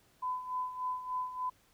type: tone with tremolo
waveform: sine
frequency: 1008 Hz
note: B5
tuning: 35 cents sharp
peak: -31 dBFS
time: 0.22-1.5 s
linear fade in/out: 10 ms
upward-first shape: sine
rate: 3.4 Hz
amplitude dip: 70%
effects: pink hiss -67 dBFS RMS until 1.73 s